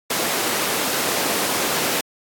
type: high-pass noise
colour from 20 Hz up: pink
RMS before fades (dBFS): -22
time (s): 0.1-2.01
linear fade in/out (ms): 5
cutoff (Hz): 290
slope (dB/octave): 12
effects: AAC 64 kbps